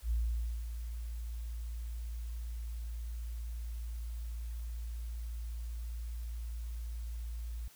sine tone with ADSR envelope, 57.4 Hz, A#1, 26 cents flat, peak -28 dBFS, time 0.02-7.68 s, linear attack 88 ms, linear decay 530 ms, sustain -9 dB, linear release 4 ms, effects white hiss -60 dBFS RMS until 7.75 s

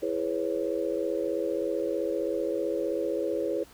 sine chord, C# minor seventh, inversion first, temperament just, 332.6 / 415.8 / 498.9 / 554.4 Hz, E4 / G#4 / B4 / C#5, +16 / +2 / +17 / 0 cents, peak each -32 dBFS, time 0.02-3.64 s, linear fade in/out 10 ms, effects pink hiss -54 dBFS RMS until 3.73 s

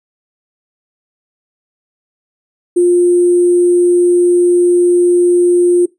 sine tone with sample-and-hold, 352.4 Hz, F4, 16 cents sharp, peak -6 dBFS, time 2.76-5.86 s, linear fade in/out 10 ms, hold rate 8820 Hz, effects noise-tail reverb RT60 0.2 s tail -21 dB re dry + resampled to 22050 Hz

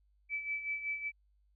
sine tone with tremolo, 2308 Hz, D7, 31 cents flat, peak -32 dBFS, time 0.29-1.12 s, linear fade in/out 50 ms, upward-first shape sine, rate 5.3 Hz, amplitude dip 65%, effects added 50 Hz sine -67 dBFS peak until 1.55 s

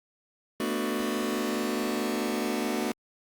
sawtooth chord, B minor seventh, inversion third, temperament just, 222.2 / 246.9 / 296.3 / 370.4 Hz, A3 / B3 / D4 / F#4, +17 / 0 / +15 / +2 cents, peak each -28 / -29 / -29 / -29 dBFS, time 0.6-2.92 s, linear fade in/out 2 ms, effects Opus 32 kbps

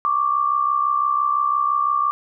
sine tone pair together, 1108.7 / 1174.6 Hz, C#6 / D6, 0 / 0 cents, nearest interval minor second, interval 100 cents, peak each -22 / -18 dBFS, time 0.05-2.11 s, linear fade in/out 0 ms, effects none

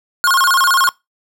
square tone with vibrato, 1244.5 Hz, D#6, in tune, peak -11 dBFS, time 0.24-0.89 s, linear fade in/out 0 ms, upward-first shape square, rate 15 Hz, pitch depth 250 cents each way, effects noise-tail reverb RT60 0.2 s tail -23 dB re dry

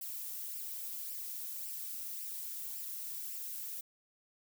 violet noise with flanger, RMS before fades -42 dBFS, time 0.01-3.81 s, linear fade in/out 5 ms, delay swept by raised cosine 0.38 to 2.28 ms, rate 1.8 Hz, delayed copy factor +0.5, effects none

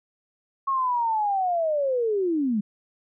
sine linear sweep, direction down, 1100 to 196.4 Hz, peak -21 dBFS, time 0.67-2.61 s, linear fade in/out 10 ms, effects none

